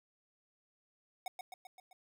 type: tone with echo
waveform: square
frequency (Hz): 740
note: F#5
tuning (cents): 0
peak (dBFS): -38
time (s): 1.26-1.28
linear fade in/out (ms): 2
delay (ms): 130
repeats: 5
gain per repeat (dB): -4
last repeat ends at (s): 1.93
effects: none